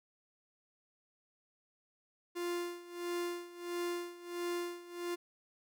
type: tone with tremolo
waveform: 45% pulse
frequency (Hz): 349.2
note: F4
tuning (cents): 0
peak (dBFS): -34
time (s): 2.35-5.16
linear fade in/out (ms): 20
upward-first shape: sine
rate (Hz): 1.5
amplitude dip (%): 85
effects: none